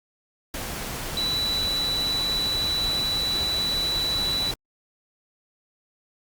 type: tone in noise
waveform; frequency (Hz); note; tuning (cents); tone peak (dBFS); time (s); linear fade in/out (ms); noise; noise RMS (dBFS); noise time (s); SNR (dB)
sine; 3956; B7; +2; -23; 1.17-4.51; 2; pink; -32; 0.54-4.54; +6
effects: Opus 48 kbps

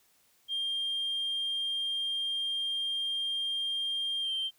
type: tone with pitch glide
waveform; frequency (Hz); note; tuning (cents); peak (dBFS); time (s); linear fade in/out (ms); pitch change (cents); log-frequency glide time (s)
sine; 3200 to 3143; G7 to G7; +35 to +4; -28; 0.48-4.51; 50; -31; 4.21-4.3
effects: tanh soft clip ceiling -27 dBFS + white hiss -67 dBFS RMS until 4.58 s

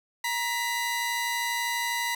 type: tone pair together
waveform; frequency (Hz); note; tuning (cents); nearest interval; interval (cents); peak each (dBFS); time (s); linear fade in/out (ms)
sawtooth; 943.9 / 2000; A#5 / B6; +21 / +21; octave + minor second; 1300; -26; 0.24-2.15; 5
effects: none

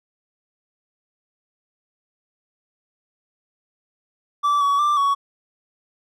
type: tone with pitch steps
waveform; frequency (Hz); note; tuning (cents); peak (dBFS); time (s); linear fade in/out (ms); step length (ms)
triangle; 1161 / 1130 / 1180 / 1120; D6 / C#6 / D6 / C#6; -20 / +33 / +8 / +18; -14; 4.43-5.15; 20; 180
effects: none

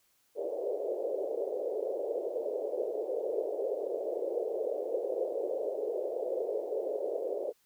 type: band-pass noise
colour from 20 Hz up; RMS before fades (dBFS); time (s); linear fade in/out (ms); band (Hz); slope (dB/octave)
white; -34; 0.35-7.53; 50; 400 to 570; 48
effects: white hiss -71 dBFS RMS until 7.65 s

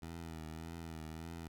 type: tone with vibrato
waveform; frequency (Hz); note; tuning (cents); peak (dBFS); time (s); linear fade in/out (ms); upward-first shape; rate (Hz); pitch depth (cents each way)
15% pulse; 81.2; E2; -26; -38; 0.02-1.48; 5; triangle; 1.7; 65
effects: none

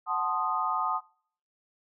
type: chord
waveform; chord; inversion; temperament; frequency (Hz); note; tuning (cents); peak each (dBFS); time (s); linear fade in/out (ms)
sine; F# diminished seventh; none; equal with one note detuned; 740 / 880 / 1046.5 / 1239.5; F#5 / A5 / C6 / Eb6; 0 / 0 / 0 / -7; -34 / -32 / -33 / -29; 0.06-1.01; 50
effects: noise-tail reverb RT60 0.6 s tail -25 dB re dry

